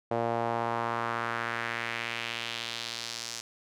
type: tone with band-pass filter sweep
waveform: sawtooth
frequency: 116.54 Hz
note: A#2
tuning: in tune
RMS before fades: -33 dBFS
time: 0.11-3.41 s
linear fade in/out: 5 ms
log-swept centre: 620 to 5900 Hz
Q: 1.9
effects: none